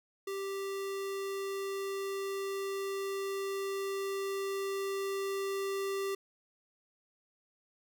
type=tone with level ramp; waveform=square; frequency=392 Hz; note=G4; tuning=in tune; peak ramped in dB=-36 to -33 dBFS; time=0.27-6.15 s; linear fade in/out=5 ms; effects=none